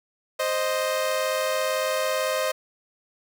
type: tone pair together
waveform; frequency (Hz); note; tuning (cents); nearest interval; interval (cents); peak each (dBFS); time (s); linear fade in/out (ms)
sawtooth; 523.3 / 621.2; C5 / D#5; 0 / -3; minor third; 297; -22; 0.39-2.52; 10
effects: 9-bit